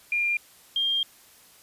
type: tone pair in turn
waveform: sine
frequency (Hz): 2401 / 3205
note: D7 / G7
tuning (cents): +38 / +38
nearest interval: perfect fourth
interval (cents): 500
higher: second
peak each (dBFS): -22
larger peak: neither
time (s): 0.12-0.37 / 0.76-1.03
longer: second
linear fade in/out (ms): 2
effects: white hiss -54 dBFS RMS until 1.62 s + resampled to 32000 Hz